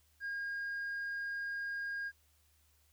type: tone with tanh clipping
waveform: sine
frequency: 1623 Hz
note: G#6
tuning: 40 cents flat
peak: -37 dBFS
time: 0.2-2.12 s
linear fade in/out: 50 ms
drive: 1 dB
effects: added 75 Hz sine -70 dBFS peak until 2.92 s + white hiss -72 dBFS RMS until 2.92 s